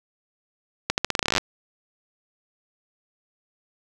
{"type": "accelerating click train", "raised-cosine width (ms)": 0.2, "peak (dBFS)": -3, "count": 16, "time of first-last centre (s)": [0.9, 1.381], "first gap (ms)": 79, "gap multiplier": 0.85, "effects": []}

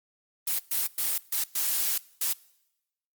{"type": "noise bursts at uneven times", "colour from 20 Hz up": "blue", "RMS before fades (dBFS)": -27, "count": 6, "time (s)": [[0.47, 0.59], [0.71, 0.87], [0.98, 1.18], [1.32, 1.44], [1.55, 1.98], [2.21, 2.33]], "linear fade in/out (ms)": 5, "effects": ["noise-tail reverb RT60 0.9 s tail -23 dB re dry", "Opus 24 kbps"]}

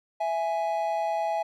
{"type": "tone pair together", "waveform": "triangle", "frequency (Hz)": [662, 832.1], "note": ["E5", "G#5"], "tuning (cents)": [7, 3], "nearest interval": "major third", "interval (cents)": 396, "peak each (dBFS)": -26, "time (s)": [0.2, 1.43], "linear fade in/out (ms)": 10, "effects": []}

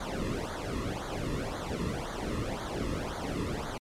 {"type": "noise with flanger", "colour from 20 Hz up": "brown", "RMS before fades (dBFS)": -34, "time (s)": [0, 3.78], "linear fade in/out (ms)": 5, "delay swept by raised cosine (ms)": [0.37, 1.34], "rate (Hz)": 1.9, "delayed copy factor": -0.85, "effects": ["low-pass 10000 Hz 12 dB/octave", "MP3 96 kbps"]}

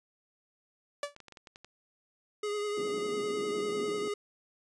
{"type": "tone with exponential decay", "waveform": "sawtooth", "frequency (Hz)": 577, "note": "D5", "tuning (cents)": -31, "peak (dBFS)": -25, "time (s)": [1.03, 1.15], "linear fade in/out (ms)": 2, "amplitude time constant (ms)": 25}
{"type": "clicks", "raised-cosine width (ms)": 0.2, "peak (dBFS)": -32, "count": 8, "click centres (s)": [1.164, 1.203, 1.283, 1.323, 1.372, 1.472, 1.559, 1.646]}
{"type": "tone with vibrato", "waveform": "square", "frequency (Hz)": 415.3, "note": "G#4", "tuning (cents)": 0, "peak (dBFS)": -32, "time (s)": [2.43, 4.14], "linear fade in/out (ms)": 5, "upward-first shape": "triangle", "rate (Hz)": 10, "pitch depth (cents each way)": 31}
{"type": "band-pass noise", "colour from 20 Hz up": "white", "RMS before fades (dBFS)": -41, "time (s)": [2.77, 4.08], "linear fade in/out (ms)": 2, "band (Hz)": [210, 360], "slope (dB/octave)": 24}
{"effects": ["resampled to 22050 Hz"]}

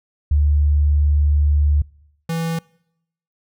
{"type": "tone pair in turn", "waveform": ["sine", "square"], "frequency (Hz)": [73.42, 164.82], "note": ["D2", "E3"], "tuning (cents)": [0, 0], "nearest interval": "octave + major second", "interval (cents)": 1400, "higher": "second", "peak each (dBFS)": [-12, -21], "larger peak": "first", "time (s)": [[0.31, 1.82], [2.29, 2.59]], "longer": "first", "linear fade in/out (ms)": 5, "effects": ["noise-tail reverb RT60 0.8 s tail -25 dB re dry"]}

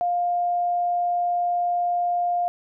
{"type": "tone", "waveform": "sine", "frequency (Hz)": 704, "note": "F5", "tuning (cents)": 14, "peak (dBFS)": -20, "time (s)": [0.01, 2.48], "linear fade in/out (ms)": 0, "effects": []}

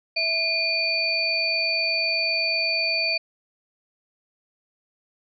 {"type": "tone cluster", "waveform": "sine", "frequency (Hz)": [651, 2423, 4548], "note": ["E5", "D#7", "C#8"], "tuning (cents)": [-22, -47, 44], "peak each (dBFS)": [-31, -24, -24], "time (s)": [0.16, 3.18], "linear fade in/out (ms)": 10, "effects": []}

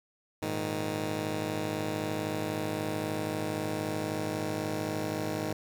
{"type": "chord", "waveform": "10% pulse", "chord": "Ab suspended second", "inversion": "none", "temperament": "just", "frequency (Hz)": [103.83, 116.8, 155.74], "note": ["Ab2", "Bb2", "Eb3"], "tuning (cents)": [0, 4, 2], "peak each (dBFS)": [-27, -33, -27], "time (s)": [0.42, 5.53], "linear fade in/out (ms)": 5, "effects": ["10-bit"]}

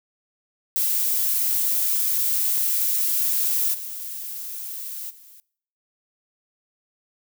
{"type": "noise with level steps", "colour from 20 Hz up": "violet", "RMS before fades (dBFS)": [-22, -33, -48], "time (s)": [0.76, 5.4], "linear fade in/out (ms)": 0, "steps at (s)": [3.73, 5.09], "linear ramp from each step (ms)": 20, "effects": ["noise-tail reverb RT60 0.6 s tail -22 dB re dry"]}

